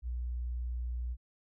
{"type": "tone", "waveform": "sine", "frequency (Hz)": 60.5, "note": "B1", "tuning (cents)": -35, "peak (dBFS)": -33, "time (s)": [0.02, 1.17], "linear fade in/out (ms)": 50, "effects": []}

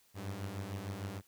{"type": "beating tone pair", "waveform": "sawtooth", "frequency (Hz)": [94, 100.6], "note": ["F#2", "G2"], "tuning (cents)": [28, 45], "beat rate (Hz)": 6.6, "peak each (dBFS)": [-39, -37], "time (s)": [0.14, 1.22], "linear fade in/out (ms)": 50, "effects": ["white hiss -68 dBFS RMS until 1.27 s"]}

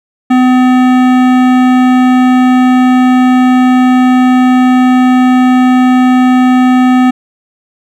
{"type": "tone with hard clipping", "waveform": "sine", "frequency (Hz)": 253.5, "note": "B3", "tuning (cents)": 45, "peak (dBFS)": -6, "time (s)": [0.3, 7.11], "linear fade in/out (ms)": 10, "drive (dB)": 16, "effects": []}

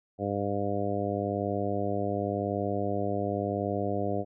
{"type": "harmonic tone", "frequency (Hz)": 100.9, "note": "G#2", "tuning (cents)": -49, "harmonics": [1, 2, 3, 4, 5, 6, 7], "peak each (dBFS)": [-35, -35, -35, -35, -35, -35, -35], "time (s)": [0.18, 4.25], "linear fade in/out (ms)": 50, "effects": []}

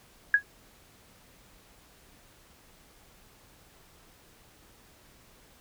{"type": "tone with exponential decay", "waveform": "sine", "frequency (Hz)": 1661.2, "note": "G#6", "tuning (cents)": 0, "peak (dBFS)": -13, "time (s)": [0.34, 0.43], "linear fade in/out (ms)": 2, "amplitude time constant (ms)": 18, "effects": ["pink hiss -58 dBFS RMS until 5.6 s"]}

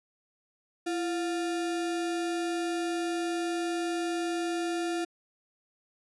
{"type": "tone with sample-and-hold", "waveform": "sine", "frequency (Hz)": 337.6, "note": "E4", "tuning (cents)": 41, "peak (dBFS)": -28, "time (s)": [0.86, 5.05], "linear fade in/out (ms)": 10, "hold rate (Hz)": 1050, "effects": ["resampled to 24000 Hz"]}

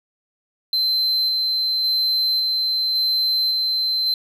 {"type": "tone with tremolo", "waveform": "sine", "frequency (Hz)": 4090, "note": "C8", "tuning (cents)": -40, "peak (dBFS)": -14, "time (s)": [0.73, 4.14], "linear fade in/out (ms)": 2, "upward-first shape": "square", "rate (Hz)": 0.9, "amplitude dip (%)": 25, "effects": ["tanh soft clip ceiling -16 dBFS"]}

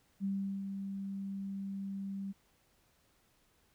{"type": "tone with ADSR envelope", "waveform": "sine", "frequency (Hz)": 196, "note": "G3", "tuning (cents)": 0, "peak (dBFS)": -31, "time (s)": [0.2, 2.33], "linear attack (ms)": 42, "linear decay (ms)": 380, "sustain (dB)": -6, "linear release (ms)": 23, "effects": ["pink hiss -71 dBFS RMS until 3.74 s"]}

